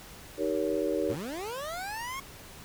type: chord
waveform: sine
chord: Eb dominant seventh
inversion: none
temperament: just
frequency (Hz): 311.1 / 388.9 / 466.7 / 560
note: Eb4 / G4 / Bb4 / Db5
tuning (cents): 0 / -14 / +2 / +18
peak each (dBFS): -32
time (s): 0.37-1.16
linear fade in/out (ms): 50
type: linear sweep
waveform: 25% pulse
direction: up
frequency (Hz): 83.8 to 1103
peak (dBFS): -31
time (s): 1.09-2.2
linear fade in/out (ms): 5
effects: pink hiss -48 dBFS RMS until 2.64 s